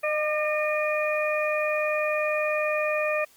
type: harmonic tone with a mistuned harmonic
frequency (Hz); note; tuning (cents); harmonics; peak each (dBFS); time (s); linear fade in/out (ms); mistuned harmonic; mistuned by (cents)
610; D#5; -34; 1 / 2 / 3 / 4; -25 / -32 / -33 / -29; 0.03-3.25; 10; 2; -29
effects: white hiss -57 dBFS RMS until 3.36 s + Opus 32 kbps